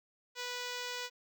5% pulse tone with notch filter, 491.9 Hz, B4, 7 cents flat, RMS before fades -40 dBFS, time 0.35-1.1 s, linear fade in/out 50 ms, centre 12000 Hz, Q 0.74, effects none

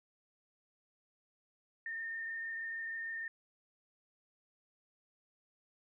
sine tone with frequency modulation, 1819 Hz, A#6, 43 cents flat, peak -38 dBFS, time 1.86-3.28 s, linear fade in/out 2 ms, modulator 26.4 Hz, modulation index 1, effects none

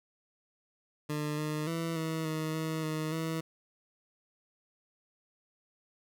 20% pulse tone with pitch steps, 150.1 / 152.4 / 165.3 / 160.6 / 157.2 / 159 / 156.2 / 161.6 Hz, D3 / D#3 / E3 / E3 / D#3 / D#3 / D#3 / E3, +38 / -36 / +5 / -45 / +18 / +38 / +7 / -34 cents, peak -27 dBFS, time 1.09-3.41 s, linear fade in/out 10 ms, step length 290 ms, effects none

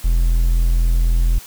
triangle tone, 42 Hz, E1, 33 cents sharp, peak -10 dBFS, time 0.04-1.39 s, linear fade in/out 10 ms, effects white hiss -39 dBFS RMS until 1.46 s

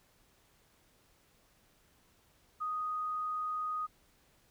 sine tone, 1244.5 Hz, D#6, in tune, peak -33 dBFS, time 2.6-3.87 s, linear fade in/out 20 ms, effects pink hiss -68 dBFS RMS until 4.5 s

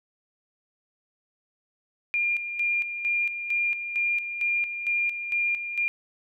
sine tone with tremolo, 2404 Hz, D7, 40 cents sharp, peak -22 dBFS, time 2.14-5.88 s, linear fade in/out 0 ms, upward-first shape square, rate 2.2 Hz, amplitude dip 60%, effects none

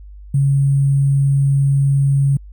sine tone with sample-and-hold, 138.59 Hz, C#3, in tune, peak -11 dBFS, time 0.34-2.37 s, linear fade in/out 5 ms, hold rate 8820 Hz, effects added 50 Hz sine -34 dBFS peak until 2.52 s

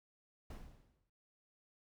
brown noise with exponential decay, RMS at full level -45 dBFS, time 0.5-1.1 s, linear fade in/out 5 ms, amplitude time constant 130 ms, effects none

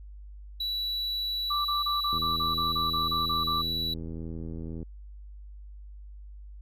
triangle tone, 3934 Hz, B7, 7 cents flat, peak -27 dBFS, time 0.6-3.94 s, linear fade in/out 5 ms
sine tone bursts, 1174.7 Hz, D6, in tune, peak -27 dBFS, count 12, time 1.5-3.619 s, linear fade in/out 10 ms, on 150 ms, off 29 ms
click train, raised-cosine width 3 ms, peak -26 dBFS, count 222, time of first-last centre 2.13-4.828 s, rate 81.9 Hz
effects added 50 Hz sine -42 dBFS peak until 6.61 s

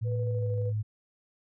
sine tone with pitch glide, 112.3 to 106.92 Hz, A2 to A2, +36 to -49 cents, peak -27 dBFS, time 0.01-0.83 s, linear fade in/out 20 ms, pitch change -85 cents, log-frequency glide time 0.24-0.51 s
sine tone with tremolo, 493.9 Hz, B4, in tune, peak -33 dBFS, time 0.04-0.73 s, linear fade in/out 50 ms, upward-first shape square, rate 13 Hz, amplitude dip 30%
effects none

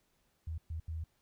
sine tone bursts at uneven times, 80.5 Hz, E2, 41 cents flat, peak -36 dBFS, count 3, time 0.47-0.58 / 0.7-0.8 / 0.88-1.04 s, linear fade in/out 5 ms, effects pink hiss -75 dBFS RMS until 1.21 s

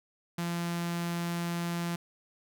sawtooth tone with notch filter, 171.4 Hz, F3, 32 cents flat, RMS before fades -33 dBFS, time 0.38-1.96 s, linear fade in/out 5 ms, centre 450 Hz, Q 1.4, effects none

